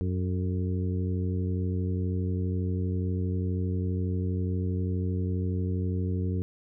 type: harmonic tone with a mistuned harmonic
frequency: 92.4 Hz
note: F#2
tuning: 2 cents flat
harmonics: 1 / 2 / 3 / 4 / 5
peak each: -27 / -33 / -37 / -39 / -41 dBFS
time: 0.01-6.42 s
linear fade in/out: 0 ms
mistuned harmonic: 5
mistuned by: -39 cents
effects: none